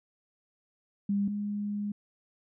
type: tone pair in turn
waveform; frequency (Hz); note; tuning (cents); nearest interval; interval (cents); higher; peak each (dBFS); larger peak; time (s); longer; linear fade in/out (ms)
sine; 201.1 / 205.8; G3 / G#3; +44 / -16; unison; 40; second; -25 / -30; first; 1.09-1.28 / 1.28-1.92; second; 5
effects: none